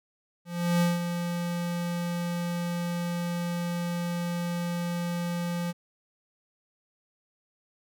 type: tone with ADSR envelope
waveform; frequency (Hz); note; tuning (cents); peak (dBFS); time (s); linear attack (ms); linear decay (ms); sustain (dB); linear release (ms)
square; 173.3; F3; -13; -21; 0.45-5.73; 360; 180; -8; 30
effects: none